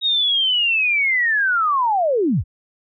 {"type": "linear sweep", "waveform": "sine", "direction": "down", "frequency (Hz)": [3788, 46.59], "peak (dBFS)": -15, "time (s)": [0.01, 2.44], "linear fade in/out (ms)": 50, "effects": []}